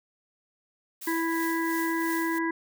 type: noise with tremolo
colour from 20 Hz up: blue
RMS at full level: -37 dBFS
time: 1.01-2.39 s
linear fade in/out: 10 ms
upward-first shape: triangle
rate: 2.9 Hz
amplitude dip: 60%
type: harmonic tone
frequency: 329.6 Hz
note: E4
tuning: in tune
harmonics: 1 / 3 / 5 / 6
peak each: -27 / -32 / -34 / -35 dBFS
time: 1.07-2.51 s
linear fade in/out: 5 ms
effects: none